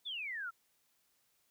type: exponential sweep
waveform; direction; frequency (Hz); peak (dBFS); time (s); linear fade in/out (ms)
sine; down; 3601 to 1318.5; -38; 0.05-0.51; 20
effects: white hiss -75 dBFS RMS until 1.5 s